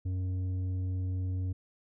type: tone with tanh clipping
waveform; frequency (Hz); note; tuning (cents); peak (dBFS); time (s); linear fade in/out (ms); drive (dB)
sine; 92.4; F#2; -2; -31; 0.05-1.53; 10; 7
effects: none